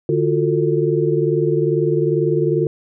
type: tone cluster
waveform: sine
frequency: 147.7 / 344.7 / 364.8 / 447.1 Hz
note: D3 / F4 / F#4 / A4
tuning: +10 / -23 / -24 / +28 cents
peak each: -20 dBFS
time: 0.09-2.67 s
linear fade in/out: 2 ms
effects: none